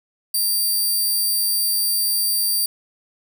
5% pulse tone, 4699 Hz, D8, in tune, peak -11 dBFS, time 0.34-2.66 s, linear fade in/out 5 ms, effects 8-bit

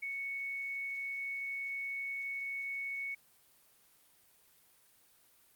sine tone, 2217 Hz, C#7, in tune, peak -36 dBFS, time 0.02-3.15 s, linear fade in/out 10 ms, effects white hiss -66 dBFS RMS until 5.55 s + Opus 32 kbps

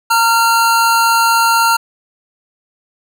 square tone pair together, 917.9 / 1382 Hz, A#5 / F6, -27 / -19 cents, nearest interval perfect fifth, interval 708 cents, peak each -13 dBFS, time 0.1-1.77 s, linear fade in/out 10 ms, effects none

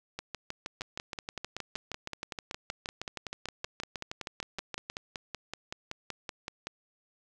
two click trains, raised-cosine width 0.2 ms, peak -19 / -19 dBFS, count 31 / 32, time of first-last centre 0.19-4.9 / 0.81-6.67 s, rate 6.37 / 5.29 Hz, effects none

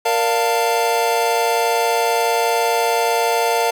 square chord, Bb major seventh, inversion none, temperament equal with one note detuned, 466.2 / 587.3 / 698.5 / 894.9 Hz, Bb4 / D5 / F5 / A5, 0 / 0 / 0 / +29 cents, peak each -21 / -27 / -21 / -21 dBFS, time 0.05-3.71 s, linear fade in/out 10 ms, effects none

